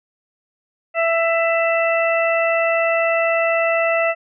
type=harmonic tone; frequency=664 Hz; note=E5; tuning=12 cents sharp; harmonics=1 / 2 / 3 / 4; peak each=-17 / -24 / -23 / -23 dBFS; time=0.94-4.15 s; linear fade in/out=50 ms; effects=none